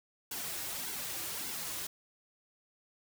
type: noise with flanger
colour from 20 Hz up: white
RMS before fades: -39 dBFS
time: 0.31-1.87 s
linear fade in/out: 5 ms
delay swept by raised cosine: 1.6 to 4.6 ms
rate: 1.7 Hz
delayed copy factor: -0.65
effects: none